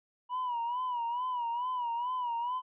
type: tone with vibrato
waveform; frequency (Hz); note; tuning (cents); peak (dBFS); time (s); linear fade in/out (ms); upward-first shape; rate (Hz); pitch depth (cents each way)
triangle; 972; B5; -28; -28; 0.29-2.62; 50; sine; 2.3; 82
effects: tanh soft clip ceiling -26 dBFS + resampled to 8000 Hz